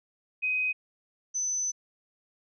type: tone pair in turn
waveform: sine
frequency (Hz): 2513 / 6052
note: D#7 / F#8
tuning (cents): +17 / +38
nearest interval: octave + minor third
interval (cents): 1521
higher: second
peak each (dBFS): -25 / -27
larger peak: first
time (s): 0.42-0.73 / 1.34-1.72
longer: second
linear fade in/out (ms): 20
effects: none